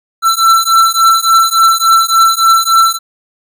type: beating tone pair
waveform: square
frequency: 1338 / 1341.5 Hz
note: E6 / E6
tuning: +25 / +30 cents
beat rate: 3.5 Hz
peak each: -10 dBFS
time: 0.22-2.99 s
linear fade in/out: 50 ms
effects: none